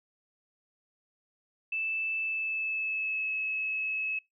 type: tone with pitch glide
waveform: sine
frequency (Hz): 2637 to 2584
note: E7 to E7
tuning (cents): 0 to -35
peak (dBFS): -29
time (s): 1.72-4.19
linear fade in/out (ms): 5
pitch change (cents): -35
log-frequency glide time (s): 2.19-3.32
effects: noise-tail reverb RT60 0.2 s tail -26 dB re dry